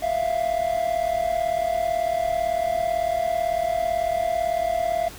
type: tone pair together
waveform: triangle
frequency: 660.5 / 698.5 Hz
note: E5 / F5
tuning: +3 / 0 cents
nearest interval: minor second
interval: 97 cents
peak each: -22 dBFS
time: 0.02-5.09 s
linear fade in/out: 10 ms
effects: added 50 Hz sine -44 dBFS peak until 5.18 s + pink hiss -41 dBFS RMS until 5.18 s